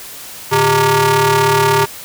sawtooth ring-modulated tone, 255.9 Hz, C4, 38 cents flat, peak -3 dBFS, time 0.51-1.86 s, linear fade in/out 20 ms, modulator 658 Hz, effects white hiss -32 dBFS RMS until 2.04 s

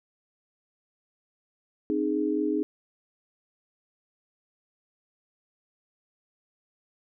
sine tone cluster, 262.6 / 307.2 / 415.1 Hz, C4 / D#4 / G#4, +6 / -22 / -1 cents, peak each -31 / -26 / -29 dBFS, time 1.9-2.63 s, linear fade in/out 0 ms, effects none

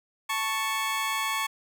20% pulse tone pair together, 881.1 / 1108.7 Hz, A5 / C#6, +2 / 0 cents, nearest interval major third, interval 398 cents, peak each -27 / -23 dBFS, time 0.29-1.47 s, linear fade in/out 10 ms, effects none

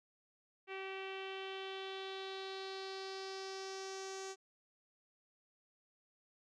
sawtooth tone with low-pass filter sweep, 384.4 Hz, G4, 34 cents flat, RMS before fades -45 dBFS, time 0.67-4.36 s, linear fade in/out 50 ms, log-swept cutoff 2500 to 6600 Hz, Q 3.7, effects none

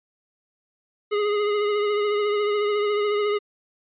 square tone with vibrato, 415.4 Hz, G#4, in tune, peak -21 dBFS, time 1.11-3.39 s, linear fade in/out 20 ms, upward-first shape triangle, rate 14 Hz, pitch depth 34 cents each way, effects resampled to 8000 Hz

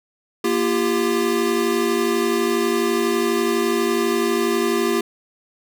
square tone cluster, 236 / 344.4 / 396.5 Hz, A#3 / F4 / G4, +22 / -24 / +20 cents, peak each -25 / -22 / -22 dBFS, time 0.44-5.01 s, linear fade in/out 5 ms, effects none

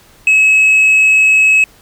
sine tone, 2573 Hz, E7, 43 cents flat, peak -3 dBFS, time 0.27-1.64 s, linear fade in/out 2 ms, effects tanh soft clip ceiling -5 dBFS + pink hiss -45 dBFS RMS until 1.81 s

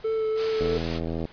triangle tone with vibrato, 440 Hz, A4, in tune, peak -21 dBFS, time 0.04-0.78 s, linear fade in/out 10 ms, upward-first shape sine, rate 3 Hz, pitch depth 15 cents each way
white noise, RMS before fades -33 dBFS, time 0.35-1.01 s, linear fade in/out 50 ms
click train, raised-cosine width 2 ms, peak -17 dBFS, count 54, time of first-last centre 0.61-1.253 s, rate 82.4 Hz
effects pink hiss -50 dBFS RMS until 1.32 s + resampled to 11025 Hz

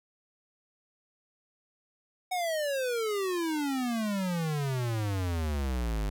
square exponential sweep, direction down, 748 to 49 Hz, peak -29 dBFS, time 2.31-6.1 s, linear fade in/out 10 ms, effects none

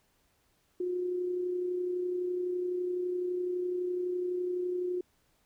sine tone with amplitude modulation, 359.7 Hz, F#4, 49 cents flat, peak -28 dBFS, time 0.8-5.01 s, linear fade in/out 5 ms, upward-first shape sine, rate 31.9 Hz, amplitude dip 35%, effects pink hiss -71 dBFS RMS until 5.45 s

